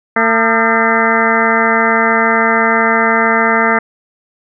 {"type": "harmonic tone with a mistuned harmonic", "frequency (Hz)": 226.1, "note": "A3", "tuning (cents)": 47, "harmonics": [1, 2, 3, 4, 5, 6, 7, 8, 9], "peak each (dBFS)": [-18, -18, -18, -18, -18, -18, -18, -18, -18], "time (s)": [0.16, 3.79], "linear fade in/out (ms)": 5, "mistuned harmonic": 5, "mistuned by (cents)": 110, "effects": []}